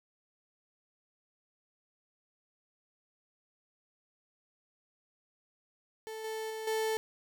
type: tone with level steps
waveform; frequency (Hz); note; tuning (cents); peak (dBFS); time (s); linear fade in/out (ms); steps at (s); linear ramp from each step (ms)
35% pulse; 440; A4; 0; -38 / -34 / -36 / -28; 6.07-6.97; 0; 6.24 / 6.5 / 6.67; 5
effects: none